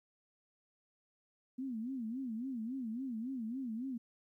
sine tone with vibrato, 242.8 Hz, B3, 29 cents flat, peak -37 dBFS, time 1.58-3.98 s, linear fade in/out 10 ms, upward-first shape sine, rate 3.6 Hz, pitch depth 190 cents each way, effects 13-bit

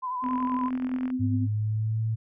sine tone with vibrato, 1008 Hz, B5, 35 cents sharp, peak -28 dBFS, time 0.02-0.7 s, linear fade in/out 20 ms, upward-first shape sine, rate 11 Hz, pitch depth 42 cents each way
sine tone with tremolo, 255 Hz, C4, 44 cents flat, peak -24 dBFS, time 0.22-1.48 s, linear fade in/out 50 ms, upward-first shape sine, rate 10 Hz, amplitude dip 45%
click train, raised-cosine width 0.5 ms, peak -26 dBFS, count 38, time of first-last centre 0.24-1.102 s, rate 42.9 Hz
sine tone with pitch glide, 103.83 to 111.28 Hz, G#2 to A2, 0 to +20 cents, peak -24 dBFS, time 1.19-2.16 s, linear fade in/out 20 ms, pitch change +120 cents, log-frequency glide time 1.3-2.03 s
effects none

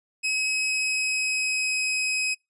sawtooth tone with pitch glide, 2552 to 2534 Hz, D#7 to D#7, +43 to +31 cents, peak -20 dBFS, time 0.23-2.35 s, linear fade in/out 20 ms, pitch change -12 cents, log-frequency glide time 0.43-1.8 s, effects noise-tail reverb RT60 0.2 s tail -26 dB re dry + resampled to 24000 Hz

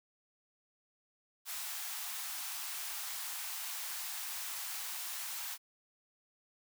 white high-pass noise, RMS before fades -41 dBFS, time 1.45-5.58 s, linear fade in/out 50 ms, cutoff 710 Hz, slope 48 dB/octave, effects none

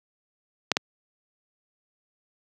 clicks, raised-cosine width 0.2 ms, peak -3 dBFS, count 2, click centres 0.717 / 0.769 s, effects high-pass 150 Hz 12 dB/octave

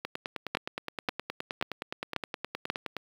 two click trains, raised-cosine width 0.3 ms, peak -17 / -11 dBFS, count 29 / 5, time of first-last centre 0.05-2.967 / 0.55-2.701 s, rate 9.6 / 1.86 Hz, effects high-pass 80 Hz 12 dB/octave + 7-bit

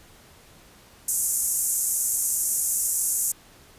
pink band-pass noise, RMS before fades -25 dBFS, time 1.08-3.32 s, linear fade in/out 5 ms, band 6700 to 13000 Hz, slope 48 dB/octave, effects pink hiss -52 dBFS RMS until 3.78 s + resampled to 32000 Hz

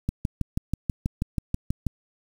click train, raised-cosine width 5 ms, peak -12 dBFS, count 12, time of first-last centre 0.09-1.867 s, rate 6.19 Hz, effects 7-bit

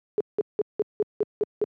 sine tone bursts, 420 Hz, G#4, 19 cents sharp, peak -19 dBFS, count 8, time 0.18-1.64 s, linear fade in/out 0 ms, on 25 ms, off 180 ms, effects high-pass 150 Hz 12 dB/octave

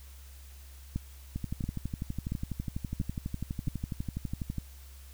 two click trains, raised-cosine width 5 ms, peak -19 / -21 dBFS, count 5 / 40, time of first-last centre 0.96-3.681 / 1.36-4.583 s, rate 1.47 / 12.1 Hz, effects added 67 Hz sine -47 dBFS peak until 5.13 s + white hiss -57 dBFS RMS until 5.13 s

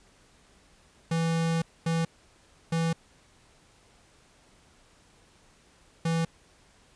square tone bursts at uneven times, 164.81 Hz, E3, in tune, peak -25 dBFS, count 4, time 1.11-1.62 / 1.86-2.05 / 2.72-2.93 / 6.05-6.25 s, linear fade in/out 5 ms, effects pink hiss -60 dBFS RMS until 6.95 s + resampled to 22050 Hz

